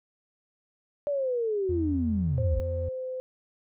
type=linear sweep; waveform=sine; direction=down; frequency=587.3 to 46.25 Hz; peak=-25 dBFS; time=1.07-2.6 s; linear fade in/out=0 ms
type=tone; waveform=triangle; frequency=84 Hz; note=E2; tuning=33 cents sharp; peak=-27 dBFS; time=1.69-2.89 s; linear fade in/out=5 ms
type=tone with pitch glide; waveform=sine; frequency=528 to 513.6 Hz; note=C5 to C5; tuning=+16 to -32 cents; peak=-31 dBFS; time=2.38-3.2 s; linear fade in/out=0 ms; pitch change=-48 cents; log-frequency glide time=2.49-3.07 s
effects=none